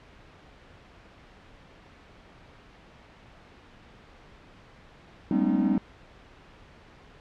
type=tone cluster; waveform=triangle; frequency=191.7 / 208.9 / 245.5 / 270.4 / 308.4 Hz; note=G3 / G#3 / B3 / C#4 / D#4; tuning=-38 / +10 / -10 / -43 / -15 cents; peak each=-26 dBFS; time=5.31-5.78 s; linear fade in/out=2 ms; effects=pink hiss -52 dBFS RMS until 7.2 s + low-pass 3000 Hz 12 dB/octave